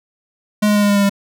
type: tone with pitch steps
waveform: square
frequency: 210 / 208.2 / 206.4 / 204.6 / 202.8 / 201.1 / 199.36 Hz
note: G#3 / G#3 / G#3 / G#3 / G#3 / G3 / G3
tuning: +19 / +5 / -10 / -26 / -41 / +44 / +29 cents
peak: -12 dBFS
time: 0.62-1.096 s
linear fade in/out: 10 ms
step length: 68 ms
effects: none